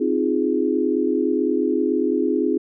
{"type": "chord", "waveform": "sine", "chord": "F minor seventh", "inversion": "second", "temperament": "equal", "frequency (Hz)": [261.6, 311.1, 349.2, 415.3], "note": ["C4", "Eb4", "F4", "Ab4"], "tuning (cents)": [0, 0, 0, 0], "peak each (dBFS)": -23, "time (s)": [0, 2.58], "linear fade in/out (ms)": 10, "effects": []}